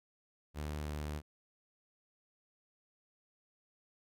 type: tone with vibrato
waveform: sawtooth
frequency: 74.8 Hz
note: D2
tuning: 32 cents sharp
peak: -34 dBFS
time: 0.54-1.22 s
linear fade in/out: 50 ms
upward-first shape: triangle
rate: 17 Hz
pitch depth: 9 cents each way
effects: none